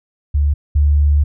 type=tone pair in turn; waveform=sine; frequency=72.5 / 73 Hz; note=D2 / D2; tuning=-22 / -10 cents; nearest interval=unison; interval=12 cents; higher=second; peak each=-11 / -9 dBFS; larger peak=second; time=0.34-0.54 / 0.75-1.24 s; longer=second; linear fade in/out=10 ms; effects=none